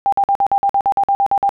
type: tone bursts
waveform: sine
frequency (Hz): 796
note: G5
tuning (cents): +26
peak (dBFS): -11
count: 13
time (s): 0.06-1.492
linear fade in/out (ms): 0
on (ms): 64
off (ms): 50
effects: none